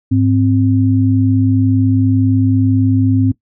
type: tone pair together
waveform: sine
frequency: 103.94 / 261.9 Hz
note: G#2 / C4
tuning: +2 / +2 cents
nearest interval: octave + major third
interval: 1600 cents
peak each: -12 dBFS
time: 0.11-3.32 s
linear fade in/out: 10 ms
effects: noise-tail reverb RT60 0.1 s tail -18 dB re dry